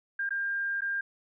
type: tone with dropouts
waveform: sine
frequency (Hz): 1601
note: G6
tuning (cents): +36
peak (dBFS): -28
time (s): 0.19-1.01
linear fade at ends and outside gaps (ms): 5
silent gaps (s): 0.292-0.306 / 0.808-0.818
effects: none